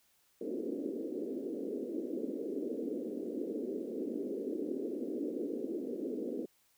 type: band-pass noise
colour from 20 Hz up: pink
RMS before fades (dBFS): -38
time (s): 0.41-6.46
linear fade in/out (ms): 5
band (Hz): 240 to 480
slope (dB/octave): 48
effects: white hiss -71 dBFS RMS until 6.77 s